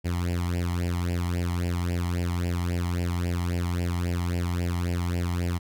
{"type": "tone with flanger", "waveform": "sawtooth", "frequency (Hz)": 87.5, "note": "F2", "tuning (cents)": 4, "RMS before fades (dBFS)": -27, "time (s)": [0.04, 5.59], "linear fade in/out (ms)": 20, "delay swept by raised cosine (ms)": [0.39, 0.99], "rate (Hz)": 3.7, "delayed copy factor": 0.85, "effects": []}